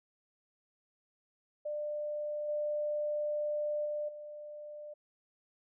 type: tone with level steps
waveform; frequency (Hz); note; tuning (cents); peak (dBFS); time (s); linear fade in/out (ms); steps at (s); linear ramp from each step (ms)
sine; 596; D5; +25; -34 / -31 / -33 / -43; 1.65-4.94; 10; 2.48 / 3.85 / 4.08; 10
effects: none